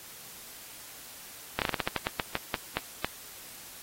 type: slowing click train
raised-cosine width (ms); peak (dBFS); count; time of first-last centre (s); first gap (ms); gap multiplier
0.3; -11; 14; 1.59-3.046; 28; 1.21
effects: white hiss -47 dBFS RMS until 3.82 s + AAC 48 kbps